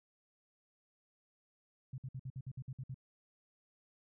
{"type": "tone bursts", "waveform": "sine", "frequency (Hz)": 130.6, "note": "C3", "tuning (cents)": -3, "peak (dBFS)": -40, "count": 10, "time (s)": [1.93, 2.944], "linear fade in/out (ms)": 5, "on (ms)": 51, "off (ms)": 56, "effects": []}